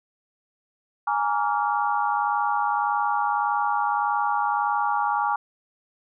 sine chord, Bb dominant seventh, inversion third, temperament equal with one note detuned, 830.6 / 932.3 / 1149.8 / 1396.9 Hz, Ab5 / Bb5 / D6 / F6, 0 / 0 / -37 / 0 cents, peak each -24 / -27 / -27 / -30 dBFS, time 1.07-5.36 s, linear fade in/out 5 ms, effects none

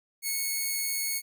5% pulse tone, 2202 Hz, C#7, 12 cents flat, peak -18 dBFS, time 0.22-1.22 s, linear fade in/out 50 ms, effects none

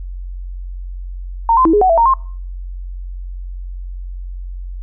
sine tone with pitch steps, 918 / 1031 / 325 / 416 / 746 / 664 / 926 / 1061 Hz, A#5 / C6 / E4 / G#4 / F#5 / E5 / A#5 / C6, -27 / -26 / -24 / +3 / +14 / +12 / -12 / +24 cents, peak -8 dBFS, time 1.49-2.138 s, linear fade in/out 2 ms, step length 81 ms, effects noise-tail reverb RT60 0.5 s tail -25 dB re dry + added 45 Hz sine -24 dBFS peak until 4.82 s

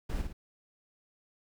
brown noise with echo, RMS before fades -33 dBFS, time 0.09-0.22 s, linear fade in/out 10 ms, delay 55 ms, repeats 2, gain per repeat -5 dB, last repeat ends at 0.33 s, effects none

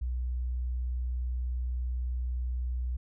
sine tone, 61.74 Hz, B1, in tune, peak -29 dBFS, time 0.01-2.97 s, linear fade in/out 10 ms, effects none

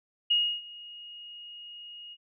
sine tone with ADSR envelope, 2871 Hz, F7, 47 cents sharp, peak -20 dBFS, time 0.3-2.17 s, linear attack 11 ms, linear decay 300 ms, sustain -22 dB, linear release 46 ms, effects none

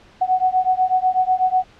sine beating tone pair, 739 / 747.1 Hz, F#5 / F#5, -2 / +17 cents, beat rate 8.1 Hz, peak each -18 dBFS, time 0.21-1.64 s, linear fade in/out 10 ms, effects pink hiss -49 dBFS RMS until 1.79 s + low-pass 4000 Hz 12 dB/octave

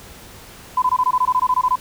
sine tone bursts, 1008 Hz, B5, 35 cents sharp, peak -13 dBFS, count 14, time 0.77-1.757 s, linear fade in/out 5 ms, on 51 ms, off 21 ms, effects pink hiss -41 dBFS RMS until 1.8 s

